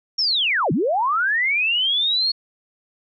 sine linear two-way sweep, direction down then up, 5600 to 130 to 4376 Hz, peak -17 dBFS, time 0.18-2.32 s, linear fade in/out 10 ms, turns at 0.72 s, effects none

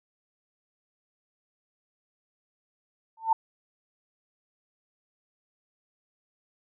sine tone with exponential growth, 895 Hz, A5, 29 cents sharp, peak -15 dBFS, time 3.17-3.33 s, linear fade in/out 5 ms, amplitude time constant 33 ms, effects none

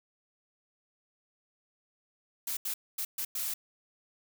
blue noise bursts at uneven times, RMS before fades -34 dBFS, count 5, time 2.47-2.57 / 2.65-2.74 / 2.98-3.05 / 3.18-3.25 / 3.35-3.54 s, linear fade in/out 5 ms, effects none

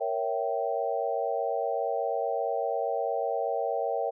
sine chord, A# diminished seventh, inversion none, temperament equal with one note detuned, 466.2 / 554.4 / 659.3 / 776.3 Hz, A#4 / C#5 / E5 / G5, 0 / 0 / 0 / -17 cents, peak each -32 dBFS, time 0-4.11 s, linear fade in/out 20 ms, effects none

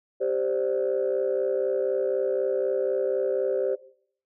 sine chord, G suspended fourth, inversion none, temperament equal, 392 / 523.3 / 587.3 Hz, G4 / C5 / D5, 0 / 0 / 0 cents, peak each -26 / -25 / -29 dBFS, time 0.2-3.76 s, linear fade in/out 20 ms, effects noise-tail reverb RT60 0.6 s tail -18 dB re dry + tanh soft clip ceiling -16 dBFS

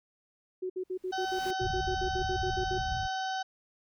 sine tone bursts, 370 Hz, F#4, in tune, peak -31 dBFS, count 16, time 0.62-2.784 s, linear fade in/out 10 ms, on 79 ms, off 60 ms
pink noise with exponential growth, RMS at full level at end -43 dBFS, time 0.77-1.51 s, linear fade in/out 5 ms, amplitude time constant 160 ms
harmonic tone, 760 Hz, F#5, 46 cents sharp, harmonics 1 / 2 / 4 / 5 / 6 / 7 / 8, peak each -32 / -38 / -44 / -46 / -48 / -49 / -50 dBFS, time 1.12-3.43 s, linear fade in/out 10 ms
white low-pass noise, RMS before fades -37 dBFS, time 1.6-3.08 s, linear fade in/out 20 ms, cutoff 120 Hz, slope 24 dB/octave
effects none

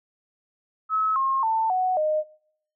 sine tone with pitch steps, 1290 / 1072.3 / 891.3 / 740.9 / 615.9 Hz, E6 / C6 / A5 / F#5 / D#5, -38 / +42 / +22 / +2 / -18 cents, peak -20 dBFS, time 0.89-2.24 s, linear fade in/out 50 ms, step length 270 ms, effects noise-tail reverb RT60 0.7 s tail -23 dB re dry

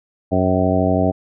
harmonic tone with a mistuned harmonic, 92.5 Hz, F#2, in tune, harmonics 1 / 2 / 3 / 4 / 5 / 6 / 7 / 8, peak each -21 / -21 / -20 / -26 / -25 / -25 / -20 / -25 dBFS, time 0.31-1.12 s, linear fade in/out 20 ms, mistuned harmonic 8, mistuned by +55 cents, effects none

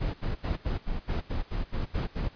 brown noise bursts, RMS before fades -29 dBFS, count 11, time 0-2.29 s, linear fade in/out 20 ms, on 140 ms, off 75 ms, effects pink hiss -54 dBFS RMS until 2.35 s + resampled to 11025 Hz

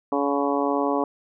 harmonic tone with a mistuned harmonic, 141.8 Hz, C#3, 40 cents sharp, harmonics 2 / 3 / 4 / 5 / 6 / 7 / 8, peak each -25 / -27 / -28 / -29 / -30 / -30 / -31 dBFS, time 0.12-1.04 s, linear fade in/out 2 ms, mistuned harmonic 8, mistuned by -31 cents, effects none

